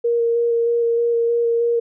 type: tone with vibrato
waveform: sine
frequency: 468 Hz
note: A#4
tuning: 7 cents sharp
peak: -15 dBFS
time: 0.04-1.8 s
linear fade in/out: 10 ms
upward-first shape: square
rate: 3.2 Hz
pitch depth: 10 cents each way
effects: none